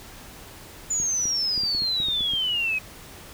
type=exponential sweep; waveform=sine; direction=down; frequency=7040 to 2511 Hz; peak=-22 dBFS; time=0.9-2.79 s; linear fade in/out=10 ms
type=clicks; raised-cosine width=3 ms; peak=-25 dBFS; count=10; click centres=1.001 / 1.255 / 1.578 / 1.635 / 1.749 / 1.821 / 2.002 / 2.085 / 2.208 / 2.336 s
effects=pink hiss -44 dBFS RMS until 3.33 s